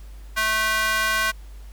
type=tone with high-pass filter; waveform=square; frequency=218.1 Hz; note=A3; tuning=15 cents flat; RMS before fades=-22 dBFS; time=0.36-1.32 s; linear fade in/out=20 ms; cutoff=1400 Hz; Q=2.2; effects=added 50 Hz sine -37 dBFS peak until 1.72 s + pink hiss -54 dBFS RMS until 1.72 s